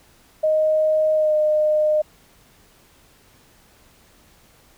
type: tone with pitch glide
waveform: sine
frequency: 622.3 to 610.9 Hz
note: D#5 to D#5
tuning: 0 to -32 cents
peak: -15 dBFS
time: 0.43-2.02 s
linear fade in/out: 10 ms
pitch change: -32 cents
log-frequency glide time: 1.14-1.35 s
effects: pink hiss -54 dBFS RMS until 4.77 s